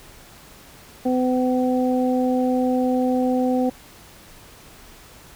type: harmonic tone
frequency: 253.4 Hz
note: B3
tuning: 45 cents sharp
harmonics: 1 / 2 / 3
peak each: -19 / -23 / -27 dBFS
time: 1.05-3.7 s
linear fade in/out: 10 ms
effects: pink hiss -46 dBFS RMS until 5.35 s